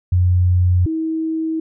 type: tone pair in turn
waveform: sine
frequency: 90 / 320.7 Hz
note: F#2 / E4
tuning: -47 / -48 cents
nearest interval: octave + minor seventh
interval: 2199 cents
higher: second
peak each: -11 / -18 dBFS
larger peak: first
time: 0.12-0.86 / 0.86-1.6 s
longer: neither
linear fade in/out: 5 ms
effects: none